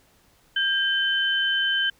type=tone pair together; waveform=sine; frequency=1595 / 3065 Hz; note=G6 / G7; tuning=+30 / -40 cents; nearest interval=major seventh; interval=1130 cents; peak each=-23 dBFS; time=0.56-1.9 s; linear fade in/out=5 ms; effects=pink hiss -60 dBFS RMS until 1.99 s